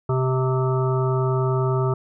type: harmonic tone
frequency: 130 Hz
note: C3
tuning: 11 cents flat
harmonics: 1 / 3 / 5 / 7 / 9 / 10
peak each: -20 / -24 / -31 / -32 / -32 / -33 dBFS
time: 0.09-1.94 s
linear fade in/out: 5 ms
effects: none